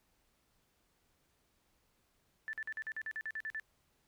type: tone bursts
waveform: sine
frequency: 1760 Hz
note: A6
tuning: in tune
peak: -37 dBFS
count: 12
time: 2.48-3.598 s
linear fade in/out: 0 ms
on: 51 ms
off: 46 ms
effects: pink hiss -75 dBFS RMS until 4.07 s